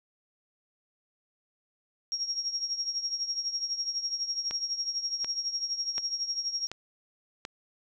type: tone with tremolo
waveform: sine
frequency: 5588 Hz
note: F8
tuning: in tune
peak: -26 dBFS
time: 2.12-6.67 s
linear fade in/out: 0 ms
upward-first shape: triangle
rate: 12 Hz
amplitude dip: 80%
type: click train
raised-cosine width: 0.2 ms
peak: -19 dBFS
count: 5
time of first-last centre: 4.51-7.451 s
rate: 1.36 Hz
effects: none